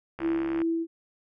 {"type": "click train", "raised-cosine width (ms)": 0.5, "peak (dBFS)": -22, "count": 31, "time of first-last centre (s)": [0.19, 0.618], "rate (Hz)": 70.1}
{"type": "tone with tremolo", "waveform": "sine", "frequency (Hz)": 330.5, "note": "E4", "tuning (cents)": 5, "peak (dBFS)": -23, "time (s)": [0.2, 0.87], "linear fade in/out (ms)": 50, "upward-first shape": "sine", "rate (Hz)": 2.7, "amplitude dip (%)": 35}
{"effects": []}